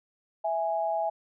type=tone pair together; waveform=sine; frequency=658.4 / 829 Hz; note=E5 / G#5; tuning=-2 / -3 cents; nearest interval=major third; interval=399 cents; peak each=-28 / -29 dBFS; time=0.44-1.1 s; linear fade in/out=10 ms; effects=none